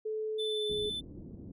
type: tone with pitch glide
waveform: sine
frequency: 433.8 to 419.7 Hz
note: A4 to G#4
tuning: -25 to +18 cents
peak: -32 dBFS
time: 0.05-0.9 s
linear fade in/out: 10 ms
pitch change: -57 cents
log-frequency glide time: 0.45-0.71 s
type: tone with vibrato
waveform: triangle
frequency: 3520 Hz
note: A7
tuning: in tune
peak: -33 dBFS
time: 0.38-1.01 s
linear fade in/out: 20 ms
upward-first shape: sine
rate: 18 Hz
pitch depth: 11 cents each way
type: low-pass noise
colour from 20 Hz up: white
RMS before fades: -46 dBFS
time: 0.69-1.52 s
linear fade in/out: 10 ms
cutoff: 310 Hz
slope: 24 dB/octave
effects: none